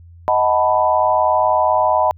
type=chord; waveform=sine; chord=B dominant seventh; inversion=first; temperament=equal with one note detuned; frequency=628 / 740 / 880 / 987.8 Hz; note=D#5 / F#5 / A5 / B5; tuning=+16 / 0 / 0 / 0 cents; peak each=-17 / -19 / -19 / -17 dBFS; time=0.28-2.11 s; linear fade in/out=0 ms; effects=added 85 Hz sine -39 dBFS peak until 2.17 s